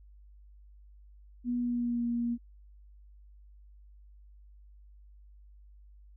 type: tone with pitch glide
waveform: sine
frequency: 243.4 to 236.9 Hz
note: B3 to A#3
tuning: -25 to +28 cents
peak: -28 dBFS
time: 1.44-2.38 s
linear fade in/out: 50 ms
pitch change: -47 cents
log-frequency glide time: 1.57-2.05 s
effects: added 50 Hz sine -52 dBFS peak until 6.16 s